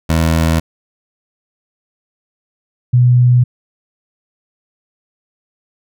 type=tone pair in turn; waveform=20% pulse / sine; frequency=81.3 / 123.51 Hz; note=E2 / B2; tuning=-23 / +1 cents; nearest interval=perfect fifth; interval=724 cents; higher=second; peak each=-6 dBFS; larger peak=neither; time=0.09-0.6 / 2.93-3.44 s; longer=neither; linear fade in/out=10 ms; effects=none